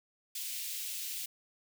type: high-pass noise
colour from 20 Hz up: white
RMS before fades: -39 dBFS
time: 0.35-1.26 s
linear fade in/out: 5 ms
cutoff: 2400 Hz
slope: 24 dB/octave
effects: none